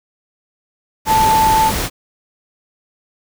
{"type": "tone in noise", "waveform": "sine", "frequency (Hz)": 880, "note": "A5", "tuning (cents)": 0, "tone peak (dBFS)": -10, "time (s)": [1.06, 1.72], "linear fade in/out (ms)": 50, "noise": "pink", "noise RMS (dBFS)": -20, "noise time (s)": [1.05, 1.9], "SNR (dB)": 7, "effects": []}